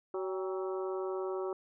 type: harmonic tone with a mistuned harmonic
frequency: 188.2 Hz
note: F#3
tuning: 30 cents sharp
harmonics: 2 / 3 / 4 / 5 / 6 / 7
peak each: -34 / -42 / -46 / -47 / -47 / -48 dBFS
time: 0.14-1.53 s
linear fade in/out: 2 ms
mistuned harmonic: 4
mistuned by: +76 cents
effects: none